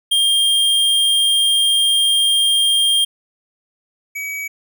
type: tone pair in turn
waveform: square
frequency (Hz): 3207 / 2273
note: G7 / C#7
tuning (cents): +39 / +43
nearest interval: tritone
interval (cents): 596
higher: first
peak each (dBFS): -13 / -24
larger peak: first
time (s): 0.11-3.05 / 4.15-4.48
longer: first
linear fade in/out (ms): 10
effects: none